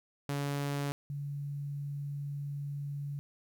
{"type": "tone pair in turn", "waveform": ["sawtooth", "sine"], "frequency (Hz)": [142.2, 142.78], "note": ["C#3", "D3"], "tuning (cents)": [45, -48], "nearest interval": "unison", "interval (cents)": 7, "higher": "second", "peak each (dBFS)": [-28, -35], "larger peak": "first", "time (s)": [[0.29, 0.92], [1.1, 3.19]], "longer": "second", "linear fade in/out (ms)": 0, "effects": ["11-bit"]}